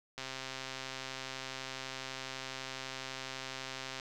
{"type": "click train", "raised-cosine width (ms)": 0.2, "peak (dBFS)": -23, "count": 505, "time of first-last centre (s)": [0.18, 3.998], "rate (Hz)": 132, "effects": []}